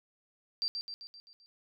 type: tone with echo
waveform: sine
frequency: 4699 Hz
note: D8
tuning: in tune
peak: -29 dBFS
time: 0.62-0.68 s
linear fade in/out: 0 ms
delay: 130 ms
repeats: 6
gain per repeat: -5 dB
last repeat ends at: 1.46 s
effects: none